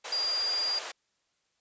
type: high-pass noise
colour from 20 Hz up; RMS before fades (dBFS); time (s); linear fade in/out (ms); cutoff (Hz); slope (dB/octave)
pink; -39; 0.04-0.92; 10; 490; 24
type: tone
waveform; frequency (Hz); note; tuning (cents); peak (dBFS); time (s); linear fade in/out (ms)
sine; 4806; D8; +39; -27; 0.12-0.79; 5
effects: white hiss -75 dBFS RMS until 1.6 s + resampled to 16000 Hz